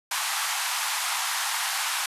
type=band-pass noise; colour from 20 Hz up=pink; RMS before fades=-28 dBFS; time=0.11-2.06 s; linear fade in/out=5 ms; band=790 to 13000 Hz; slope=48 dB/octave; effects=resampled to 32000 Hz